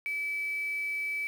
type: tone with quantisation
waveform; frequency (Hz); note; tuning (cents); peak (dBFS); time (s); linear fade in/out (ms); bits
sine; 2301; D7; -36; -30; 0.06-1.27; 0; 8
effects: none